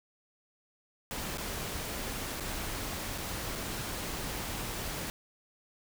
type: noise with dropouts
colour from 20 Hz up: pink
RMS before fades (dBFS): -37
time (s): 1.11-5.1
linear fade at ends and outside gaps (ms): 0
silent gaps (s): 1.373-1.382 / 2.399-2.406 / 3.178-3.183 / 3.553-3.557
effects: none